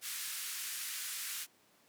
white band-pass noise, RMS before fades -41 dBFS, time 0.01-1.47 s, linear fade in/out 50 ms, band 1400 to 14000 Hz, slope 24 dB/octave, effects pink hiss -67 dBFS RMS until 1.88 s + high-pass 200 Hz 12 dB/octave

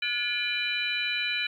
sine tone cluster, 1445 / 1712 / 2392 / 3002 / 3963 Hz, F#6 / A6 / D7 / F#7 / B7, -41 / -48 / +31 / +24 / +5 cents, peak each -37 / -36 / -29 / -33 / -34 dBFS, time 0.02-1.47 s, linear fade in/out 5 ms, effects 10-bit

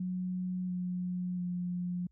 sine tone with pitch steps, 182.7 / 180.29 / 177.91 Hz, F#3 / F#3 / F3, -22 / -45 / +32 cents, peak -32 dBFS, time 0-2.07 s, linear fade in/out 5 ms, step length 690 ms, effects added 60 Hz sine -64 dBFS peak until 2.11 s

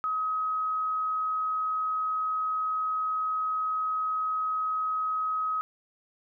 sine tone, 1269 Hz, D#6, 34 cents sharp, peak -26 dBFS, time 0.04-5.61 s, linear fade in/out 0 ms, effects none

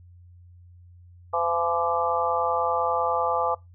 harmonic tone with a mistuned harmonic, 170 Hz, F3, 46 cents flat, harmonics 3 / 4 / 5 / 6 / 7, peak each -28 / -29 / -27 / -32 / -27 dBFS, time 1.33-3.55 s, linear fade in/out 10 ms, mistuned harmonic 7, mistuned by -21 cents, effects noise-tail reverb RT60 0.2 s tail -22 dB re dry + added 88 Hz sine -47 dBFS peak until 3.74 s

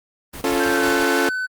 pink noise with tremolo, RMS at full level -34 dBFS, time 0.33-1.04 s, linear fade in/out 10 ms, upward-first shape square, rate 6 Hz, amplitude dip 65%
sawtooth chord, Db augmented, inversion none, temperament equal, 277.2 / 349.2 / 440 Hz, Db4 / F4 / A4, 0 / 0 / 0 cents, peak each -18 / -18 / -18 dBFS, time 0.44-1.29 s, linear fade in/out 2 ms
triangle tone with pitch glide, 1568 to 1509.3 Hz, G6 to F#6, 0 to +34 cents, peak -20 dBFS, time 0.59-1.47 s, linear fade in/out 20 ms, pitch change -66 cents, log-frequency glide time 0.71-0.85 s
effects Opus 24 kbps

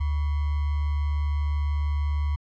sine tone with sample-and-hold, 73.5 Hz, D2, 2 cents sharp, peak -22 dBFS, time 0-2.36 s, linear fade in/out 10 ms, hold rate 1050 Hz, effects low-pass 3000 Hz 12 dB/octave

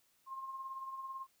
sine tone with tremolo, 1065 Hz, C6, 30 cents sharp, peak -39 dBFS, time 0.26-1.27 s, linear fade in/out 50 ms, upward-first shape triangle, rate 18 Hz, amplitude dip 55%, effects white hiss -73 dBFS RMS until 1.4 s

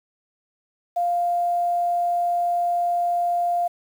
sine tone with quantisation, 698.5 Hz, F5, in tune, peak -19 dBFS, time 0.96-3.68 s, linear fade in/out 10 ms, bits 8, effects none

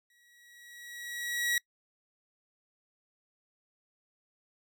sawtooth tone with exponential growth, 1918 Hz, A#6, 49 cents sharp, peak -22 dBFS, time 0.1-1.58 s, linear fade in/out 2 ms, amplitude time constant 320 ms, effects noise-tail reverb RT60 0.1 s tail -25 dB re dry

